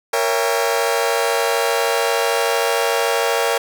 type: chord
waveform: sawtooth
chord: A# diminished seventh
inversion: none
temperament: just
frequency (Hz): 466.2 / 559.4 / 671.3 / 805.5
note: A#4 / C#5 / E5 / G5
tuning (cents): 0 / +16 / +31 / +47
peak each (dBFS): -16 / -18 / -20 / -20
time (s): 0.13-3.58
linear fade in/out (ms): 5
effects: none